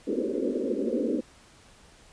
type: band-pass noise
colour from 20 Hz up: pink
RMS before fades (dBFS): -28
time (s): 0.07-1.21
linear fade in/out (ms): 10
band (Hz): 220 to 540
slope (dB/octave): 96
effects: pink hiss -55 dBFS RMS until 2.12 s + resampled to 22050 Hz